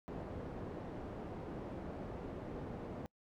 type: low-pass noise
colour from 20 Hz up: white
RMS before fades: -45 dBFS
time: 0.08-3.06 s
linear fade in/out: 0 ms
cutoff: 460 Hz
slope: 12 dB/octave
effects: noise-tail reverb RT60 0.1 s tail -26 dB re dry